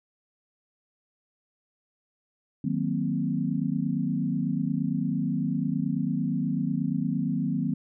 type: chord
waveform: sine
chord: C half-diminished seventh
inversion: first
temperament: equal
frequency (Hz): 155.56 / 185 / 233.1 / 261.6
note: Eb3 / Gb3 / Bb3 / C4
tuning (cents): 0 / 0 / 0 / 0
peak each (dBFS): -30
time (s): 2.64-7.74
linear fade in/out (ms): 5
effects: none